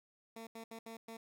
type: tone bursts at uneven times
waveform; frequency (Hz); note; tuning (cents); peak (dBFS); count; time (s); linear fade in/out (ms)
15% pulse; 226.5; A#3; -50; -40; 5; 0.36-0.47 / 0.55-0.64 / 0.71-0.79 / 0.86-0.97 / 1.08-1.17; 5
effects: none